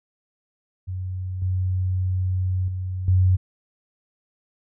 sine tone with level steps, 92.5 Hz, F#2, in tune, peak -26 / -20 / -25 / -14 dBFS, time 0.87-3.37 s, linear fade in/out 20 ms, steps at 1.42 / 2.68 / 3.08 s, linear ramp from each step 2 ms, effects none

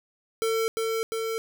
square tone with echo, 450.1 Hz, A4, 39 cents sharp, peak -24 dBFS, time 0.42-0.68 s, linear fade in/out 0 ms, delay 350 ms, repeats 2, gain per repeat -2 dB, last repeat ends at 1.38 s, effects none

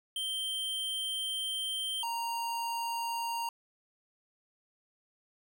square tone pair in turn, 3136 / 930.5 Hz, G7 / A#5, 0 / -3 cents, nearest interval octave + major sixth, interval 2103 cents, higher first, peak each -33 / -33 dBFS, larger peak neither, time 0.16-2.03 / 2.03-3.49 s, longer first, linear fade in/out 2 ms, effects none

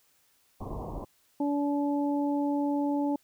pink low-pass noise, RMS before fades -37 dBFS, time 0.6-1.05 s, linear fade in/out 10 ms, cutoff 1100 Hz, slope 96 dB/octave
harmonic tone, 287.1 Hz, D4, 39 cents flat, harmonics 1 / 2 / 3, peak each -26 / -35 / -35 dBFS, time 1.4-3.16 s, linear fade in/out 5 ms
effects white hiss -67 dBFS RMS until 3.23 s

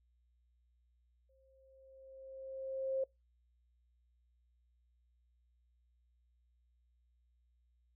sine tone with exponential growth, 532 Hz, C5, 29 cents sharp, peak -31 dBFS, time 1.29-3.04 s, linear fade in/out 5 ms, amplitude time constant 380 ms, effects noise-tail reverb RT60 0.2 s tail -25 dB re dry + added 60 Hz sine -70 dBFS peak until 7.95 s

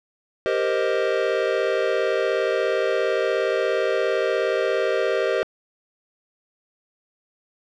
square chord, C minor seventh, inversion second, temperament equal, 392 / 466.2 / 523.3 / 622.3 Hz, G4 / Bb4 / C5 / Eb5, 0 / 0 / 0 / 0 cents, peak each -26 dBFS, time 0.46-5.43 s, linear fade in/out 0 ms, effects low-pass 3000 Hz 12 dB/octave

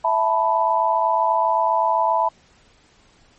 sine chord, E suspended fourth, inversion none, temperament equal, 659.3 / 880 / 987.8 Hz, E5 / A5 / B5, 0 / 0 / 0 cents, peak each -22 / -20 / -19 dBFS, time 0.04-2.29 s, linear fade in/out 10 ms, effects pink hiss -55 dBFS RMS until 3.38 s + MP3 32 kbps

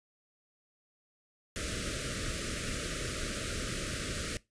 pink band-stop noise, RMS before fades -36 dBFS, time 1.56-4.37 s, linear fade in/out 0 ms, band 630 to 1200 Hz, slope 96 dB/octave, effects noise-tail reverb RT60 0.2 s tail -20 dB re dry + resampled to 22050 Hz

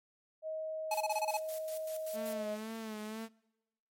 sine tone, 631 Hz, D#5, 24 cents sharp, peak -36 dBFS, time 0.42-2.59 s, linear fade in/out 50 ms
blue noise with tremolo, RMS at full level -46 dBFS, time 0.91-2.33 s, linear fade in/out 2 ms, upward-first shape square, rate 5.2 Hz, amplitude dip 75%
square tone bursts, 850 Hz, G#5, 40 cents sharp, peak -31 dBFS, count 8, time 0.91-1.372 s, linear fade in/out 5 ms, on 35 ms, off 26 ms
sawtooth tone with vibrato, 218.7 Hz, A3, 10 cents flat, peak -36 dBFS, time 2.13-3.29 s, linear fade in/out 50 ms, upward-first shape sine, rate 2 Hz, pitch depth 51 cents each way
effects noise-tail reverb RT60 1.0 s tail -25 dB re dry + MP3 64 kbps

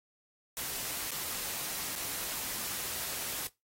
white noise with dropouts, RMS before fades -37 dBFS, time 0.57-3.47 s, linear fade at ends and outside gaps 0 ms, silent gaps 1.108-1.116 / 1.953-1.96 s, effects noise-tail reverb RT60 0.2 s tail -20 dB re dry + AAC 48 kbps

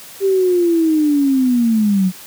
sine linear sweep, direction down, 395.4 to 180 Hz, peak -11 dBFS, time 0.2-2.12 s, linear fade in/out 50 ms, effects white hiss -37 dBFS RMS until 2.26 s + high-pass 80 Hz 12 dB/octave

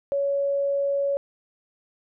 sine tone, 560 Hz, C#5, 18 cents sharp, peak -21 dBFS, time 0.12-1.17 s, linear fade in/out 0 ms, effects none

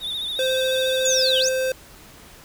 triangle tone with vibrato, 3627 Hz, A#7, 48 cents flat, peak -24 dBFS, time 0-1.44 s, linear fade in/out 50 ms, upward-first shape sine, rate 14 Hz, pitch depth 77 cents each way
square tone, 520 Hz, C5, 11 cents flat, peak -21 dBFS, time 0.39-1.72 s, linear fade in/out 2 ms
sine linear two-way sweep, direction down then up, 7040 to 2851 to 7040 Hz, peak -19 dBFS, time 1.05-1.49 s, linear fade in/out 5 ms, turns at 1.39 s
effects pink hiss -46 dBFS RMS until 2.44 s

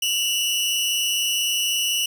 sawtooth tone pair together, 2737 / 2933 Hz, F7 / F#7, -36 / -16 cents, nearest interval minor second, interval 120 cents, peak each -24 / -18 dBFS, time 0.02-2.06 s, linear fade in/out 5 ms, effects 8-bit

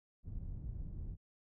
pink low-pass noise, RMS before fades -43 dBFS, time 0.23-1.17 s, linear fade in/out 50 ms, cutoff 120 Hz, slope 12 dB/octave, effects none

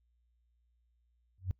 sine tone with exponential growth, 92.5 Hz, F#2, in tune, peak -26 dBFS, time 1.38-1.51 s, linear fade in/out 0 ms, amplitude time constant 27 ms, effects noise-tail reverb RT60 0.1 s tail -24 dB re dry + added 59 Hz sine -70 dBFS peak until 1.59 s

